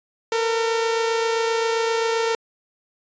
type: tone pair together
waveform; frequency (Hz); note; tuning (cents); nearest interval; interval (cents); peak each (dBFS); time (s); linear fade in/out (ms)
sawtooth; 454.1 / 481.7; A#4 / B4; -45 / -43; minor second; 102; -16 / -26; 0.32-2.35; 2
effects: resampled to 16000 Hz